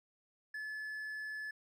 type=tone; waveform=triangle; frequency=1724 Hz; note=A6; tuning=36 cents flat; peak=-38 dBFS; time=0.54-1.51 s; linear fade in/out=5 ms; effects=none